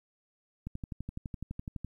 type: click train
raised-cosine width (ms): 5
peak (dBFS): -25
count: 15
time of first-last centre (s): 0.67-1.846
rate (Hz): 11.9
effects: 11-bit